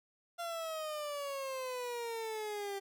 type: exponential sweep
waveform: 30% pulse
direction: down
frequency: 692 to 392 Hz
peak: -35 dBFS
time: 0.38-2.8 s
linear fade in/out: 20 ms
effects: none